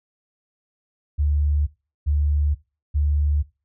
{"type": "tone bursts", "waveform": "sine", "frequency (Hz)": 73.42, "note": "D2", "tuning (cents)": 0, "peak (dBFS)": -17, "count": 3, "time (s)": [1.18, 3.43], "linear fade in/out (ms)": 20, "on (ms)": 490, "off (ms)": 390, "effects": ["noise-tail reverb RT60 0.3 s tail -20 dB re dry"]}